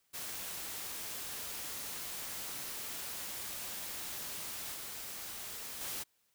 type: noise with level steps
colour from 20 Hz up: white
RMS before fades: -42 / -44 / -40 dBFS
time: 0.13-6.04 s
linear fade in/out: 20 ms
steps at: 4.74 / 5.81 s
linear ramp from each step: 2 ms
effects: white hiss -75 dBFS RMS until 6.34 s